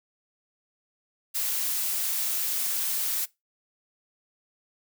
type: noise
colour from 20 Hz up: blue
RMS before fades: -28 dBFS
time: 1.34-3.26 s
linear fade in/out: 20 ms
effects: noise-tail reverb RT60 0.2 s tail -21 dB re dry